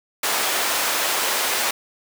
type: high-pass noise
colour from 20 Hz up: pink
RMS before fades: -22 dBFS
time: 0.23-1.71 s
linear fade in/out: 5 ms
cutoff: 640 Hz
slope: 12 dB/octave
effects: none